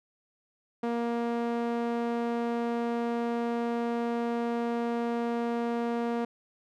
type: tone with band-pass filter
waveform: sawtooth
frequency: 235.1 Hz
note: A#3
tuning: 15 cents sharp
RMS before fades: -30 dBFS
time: 0.83-6.25 s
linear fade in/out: 5 ms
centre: 510 Hz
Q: 0.76
effects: none